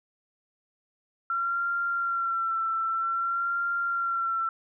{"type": "tone with vibrato", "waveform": "sine", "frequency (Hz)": 1362, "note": "F6", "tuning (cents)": -44, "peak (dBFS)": -25, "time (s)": [1.3, 4.49], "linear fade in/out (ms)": 2, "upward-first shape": "sine", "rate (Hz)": 0.52, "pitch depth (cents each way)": 33, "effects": []}